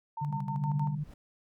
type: tone with tremolo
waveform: sine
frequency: 906 Hz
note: A#5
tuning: 50 cents flat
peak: -34 dBFS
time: 0.17-0.95 s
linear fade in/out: 5 ms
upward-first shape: square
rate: 6.4 Hz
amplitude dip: 80%
type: tone with pitch glide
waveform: sine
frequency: 145.5 to 148.9 Hz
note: D3 to D3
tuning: -16 to +24 cents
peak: -30 dBFS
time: 0.21-1.04 s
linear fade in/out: 10 ms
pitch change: +40 cents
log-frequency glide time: 0.67-0.92 s
type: chord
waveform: sine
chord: C suspended second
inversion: none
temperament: equal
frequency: 130.81 / 146.83 / 196 Hz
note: C3 / D3 / G3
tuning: 0 / 0 / 0 cents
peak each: -39 / -36 / -38 dBFS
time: 0.27-1.01 s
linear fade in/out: 50 ms
type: noise with exponential growth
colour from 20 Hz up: brown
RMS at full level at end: -44 dBFS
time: 0.76-1.14 s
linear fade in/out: 5 ms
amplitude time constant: 82 ms
effects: none